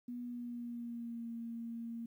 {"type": "tone with pitch glide", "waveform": "sine", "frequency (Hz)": [243.2, 231.5], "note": ["B3", "A#3"], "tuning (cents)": [-26, -12], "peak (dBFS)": -40, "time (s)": [0.08, 2.06], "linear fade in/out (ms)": 5, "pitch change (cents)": -86, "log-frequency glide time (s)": [0.23, 1.3], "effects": ["12-bit"]}